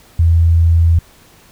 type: tone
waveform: sine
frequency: 83.3 Hz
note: E2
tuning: 19 cents sharp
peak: -7 dBFS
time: 0.19-0.99 s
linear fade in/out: 5 ms
effects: pink hiss -46 dBFS RMS until 1.51 s